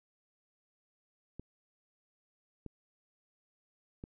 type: clicks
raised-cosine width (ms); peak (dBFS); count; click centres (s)
3; -30; 3; 1.396 / 2.663 / 4.039
effects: none